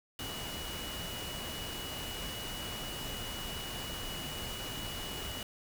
sine tone in noise, 2926 Hz, F#7, 20 cents flat, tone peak -43 dBFS, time 0.19-5.43 s, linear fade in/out 2 ms, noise pink, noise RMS -41 dBFS, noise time 0.19-5.43 s, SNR -5 dB, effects none

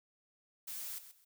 blue noise with echo, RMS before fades -43 dBFS, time 0.67-0.99 s, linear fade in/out 10 ms, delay 130 ms, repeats 2, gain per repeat -12 dB, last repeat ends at 1.25 s, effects none

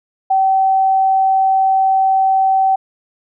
sine tone, 768 Hz, G5, 36 cents flat, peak -10 dBFS, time 0.3-2.76 s, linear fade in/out 10 ms, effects none

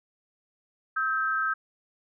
sine tone pair together, 1288.2 / 1568 Hz, E6 / G6, -40 / 0 cents, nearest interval minor third, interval 340 cents, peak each -27 dBFS, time 0.96-1.54 s, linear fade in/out 10 ms, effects none

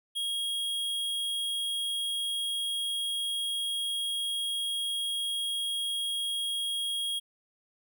square tone, 3279 Hz, G#7, 23 cents flat, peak -30 dBFS, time 0.15-7.2 s, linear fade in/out 20 ms, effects none

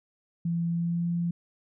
sine tone with pitch glide, 169.1 to 171.56 Hz, E3 to F3, +44 to -31 cents, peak -25 dBFS, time 0.45-1.31 s, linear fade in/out 5 ms, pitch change +25 cents, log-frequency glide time 0.69-1.07 s, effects none

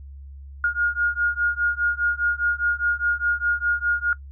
sine beating tone pair, 1424 / 1428.9 Hz, F6 / F6, +33 / +39 cents, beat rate 4.9 Hz, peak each -22 dBFS, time 0.64-4.13 s, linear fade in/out 2 ms, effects noise-tail reverb RT60 0.1 s tail -21 dB re dry + added 69 Hz sine -37 dBFS peak until 4.31 s

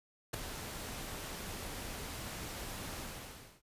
pink noise with ADSR envelope, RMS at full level -34 dBFS, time 0.33-3.62 s, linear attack 12 ms, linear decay 5 ms, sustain -9 dB, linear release 630 ms, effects resampled to 32000 Hz

